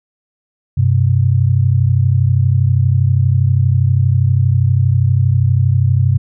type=tone pair together; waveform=sine; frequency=96.3 / 128.77 Hz; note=G2 / C3; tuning=-30 / -27 cents; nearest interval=perfect fourth; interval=503 cents; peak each=-12 dBFS; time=0.77-6.18 s; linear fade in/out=10 ms; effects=none